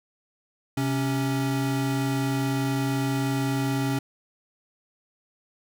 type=tone pair together; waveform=square; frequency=131.2 / 276 Hz; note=C3 / C#4; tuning=+5 / -7 cents; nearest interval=octave + minor second; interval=1288 cents; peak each=-27 dBFS; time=0.77-3.99 s; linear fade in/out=5 ms; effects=none